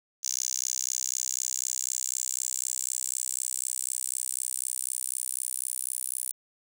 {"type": "tone with high-pass filter sweep", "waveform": "10% pulse", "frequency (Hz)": 64, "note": "C2", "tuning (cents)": -38, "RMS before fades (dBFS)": -32, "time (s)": [0.23, 6.32], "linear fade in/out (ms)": 10, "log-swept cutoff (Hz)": [6300, 9900], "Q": 6, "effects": []}